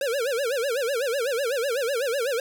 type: tone with vibrato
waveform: square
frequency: 510 Hz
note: C5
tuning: 44 cents flat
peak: -24 dBFS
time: 0.01-2.4 s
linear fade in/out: 2 ms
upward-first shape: sine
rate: 8 Hz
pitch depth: 220 cents each way
effects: none